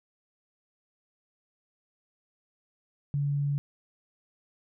sine tone, 142.8 Hz, D3, 48 cents flat, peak -25 dBFS, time 3.14-3.58 s, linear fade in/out 0 ms, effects none

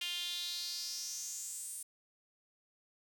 sawtooth tone with high-pass filter sweep, 351.3 Hz, F4, 10 cents sharp, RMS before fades -41 dBFS, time 0.01-1.83 s, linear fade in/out 5 ms, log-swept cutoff 2900 to 9300 Hz, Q 4.7, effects none

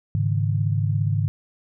sine chord, Ab suspended fourth, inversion none, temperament just, 103.83 / 138.43 / 155.74 Hz, Ab2 / Db3 / Eb3, 0 / -2 / +2 cents, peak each -21 / -25 / -26 dBFS, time 0.15-1.28 s, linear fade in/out 0 ms, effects none

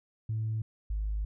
sine tone pair in turn, 110 / 52.11 Hz, A2 / G#1, 0 / +7 cents, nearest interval octave + minor second, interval 1293 cents, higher first, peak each -28 dBFS, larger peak neither, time 0.29-0.62 / 0.9-1.25 s, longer second, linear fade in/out 5 ms, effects tanh soft clip ceiling -25 dBFS

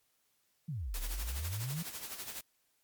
sine exponential two-way sweep, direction down then up, 175.2 to 33.3 to 175.2 Hz, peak -35 dBFS, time 0.68-1.83 s, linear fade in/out 10 ms, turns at 0.99 s
white noise with tremolo, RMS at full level -41 dBFS, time 0.94-2.41 s, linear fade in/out 2 ms, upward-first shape sine, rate 12 Hz, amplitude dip 60%
effects white hiss -75 dBFS RMS until 2.83 s + MP3 96 kbps

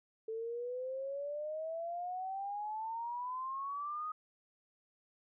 sine exponential sweep, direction up, 440 to 1258 Hz, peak -37 dBFS, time 0.28-4.12 s, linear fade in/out 5 ms, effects none

